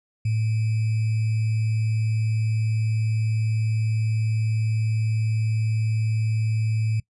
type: tone with sample-and-hold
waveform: sine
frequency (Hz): 110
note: A2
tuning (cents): 0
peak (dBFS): -20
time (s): 0.25-7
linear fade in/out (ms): 5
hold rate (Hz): 2450
effects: noise-tail reverb RT60 0.1 s tail -23 dB re dry + resampled to 24000 Hz